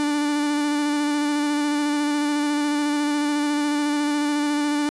45% pulse tone with vibrato, 293.7 Hz, D4, in tune, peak -20 dBFS, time 0-4.89 s, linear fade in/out 0 ms, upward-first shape square, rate 14 Hz, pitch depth 15 cents each way, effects resampled to 24000 Hz

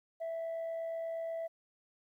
sine tone with amplitude modulation, 659.3 Hz, E5, in tune, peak -32 dBFS, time 0.2-1.48 s, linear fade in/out 20 ms, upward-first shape sine, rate 68.3 Hz, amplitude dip 30%, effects tanh soft clip ceiling -34 dBFS + 12-bit

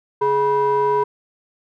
triangle ring-modulated tone, 278.6 Hz, C#4, 9 cents sharp, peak -10 dBFS, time 0.21-1.04 s, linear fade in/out 10 ms, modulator 697 Hz, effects none

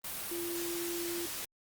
sine tone in noise, 343.7 Hz, F4, 28 cents flat, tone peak -36 dBFS, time 0.31-1.26 s, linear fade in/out 5 ms, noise white, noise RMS -39 dBFS, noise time 0.04-1.45 s, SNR 0 dB, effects Opus 32 kbps

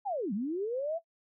sine linear two-way sweep, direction down then up, 853 to 183.4 to 682 Hz, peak -30 dBFS, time 0.05-0.99 s, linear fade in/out 20 ms, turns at 0.33 s, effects noise-tail reverb RT60 0.1 s tail -17 dB re dry

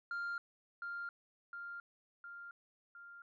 sine tone with echo, 1396.9 Hz, F6, in tune, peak -35 dBFS, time 0.11-0.38 s, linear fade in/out 2 ms, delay 710 ms, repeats 4, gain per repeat -4 dB, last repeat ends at 3.22 s, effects tanh soft clip ceiling -36 dBFS

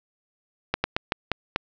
slowing click train, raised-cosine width 0.3 ms, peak -6 dBFS, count 6, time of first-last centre 0.74-1.561 s, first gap 100 ms, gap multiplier 1.25, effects low-pass 5000 Hz 12 dB/octave

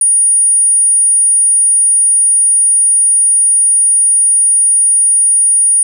sine tone, 9580 Hz, D9, 33 cents sharp, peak -6 dBFS, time 0.01-5.83 s, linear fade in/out 2 ms, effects none

